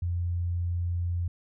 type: tone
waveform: sine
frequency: 87.1 Hz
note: F2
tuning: 4 cents flat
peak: -26 dBFS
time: 0.02-1.28 s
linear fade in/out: 5 ms
effects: none